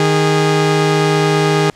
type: tone pair together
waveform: sawtooth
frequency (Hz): 155.2 / 410.8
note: D#3 / G#4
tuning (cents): -4 / -19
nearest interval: octave + perfect fourth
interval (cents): 1685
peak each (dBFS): -10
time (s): 0-1.7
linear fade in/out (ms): 2
effects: pink hiss -47 dBFS RMS until 1.75 s + low-pass 7000 Hz 12 dB/octave